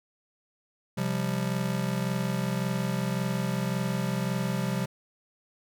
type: chord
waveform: square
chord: C suspended fourth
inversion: none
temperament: just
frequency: 130.81 / 174.42 / 196.22 Hz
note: C3 / F3 / G3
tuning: 0 / -2 / +2 cents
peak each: -32 dBFS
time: 0.97-4.86 s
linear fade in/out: 10 ms
effects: none